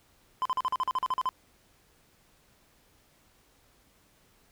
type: tone bursts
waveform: triangle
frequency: 1025 Hz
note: C6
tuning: 36 cents flat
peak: -23 dBFS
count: 12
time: 0.42-1.29 s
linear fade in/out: 0 ms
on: 34 ms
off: 42 ms
effects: pink hiss -64 dBFS RMS until 4.51 s